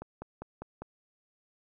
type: click train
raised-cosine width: 1 ms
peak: -26 dBFS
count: 5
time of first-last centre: 0.02-0.82 s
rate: 5 Hz
effects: none